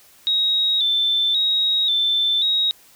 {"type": "tone with vibrato", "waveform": "sine", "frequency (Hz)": 3663, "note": "A#7", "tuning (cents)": -31, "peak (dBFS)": -16, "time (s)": [0.27, 2.71], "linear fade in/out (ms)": 0, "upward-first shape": "square", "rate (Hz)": 0.93, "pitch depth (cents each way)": 59, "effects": ["white hiss -51 dBFS RMS until 2.95 s"]}